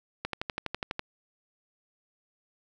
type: click train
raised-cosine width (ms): 0.3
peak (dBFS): -15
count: 10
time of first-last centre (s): 0.25-0.994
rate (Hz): 12.1
effects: none